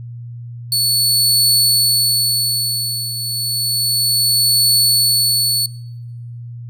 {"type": "tone with tremolo", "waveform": "sawtooth", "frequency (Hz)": 4435, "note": "C#8", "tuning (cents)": 0, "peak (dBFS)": -7, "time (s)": [0.72, 5.66], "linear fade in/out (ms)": 2, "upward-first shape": "triangle", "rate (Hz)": 0.31, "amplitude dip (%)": 75, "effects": ["noise-tail reverb RT60 1.0 s tail -24 dB re dry", "added 119 Hz sine -28 dBFS peak until 6.69 s"]}